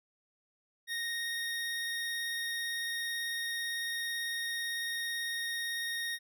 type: tone with vibrato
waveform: 25% pulse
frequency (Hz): 1861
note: A#6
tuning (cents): -3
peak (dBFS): -30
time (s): 0.87-6.19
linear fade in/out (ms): 50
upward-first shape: sine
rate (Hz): 18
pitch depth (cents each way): 9
effects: none